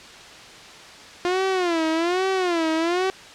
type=tone with vibrato; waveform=sawtooth; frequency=349.2 Hz; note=F4; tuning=in tune; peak=-16 dBFS; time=1.25-3.1 s; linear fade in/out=0 ms; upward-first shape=sine; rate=1.2 Hz; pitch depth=160 cents each way; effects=white hiss -42 dBFS RMS until 3.34 s + low-pass 5000 Hz 12 dB/octave